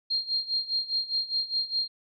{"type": "tone with tremolo", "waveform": "sine", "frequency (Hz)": 4212, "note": "C8", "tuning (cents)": 11, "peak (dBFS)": -23, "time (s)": [0.1, 1.88], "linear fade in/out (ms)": 10, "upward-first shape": "sine", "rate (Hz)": 4.9, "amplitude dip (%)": 85, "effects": []}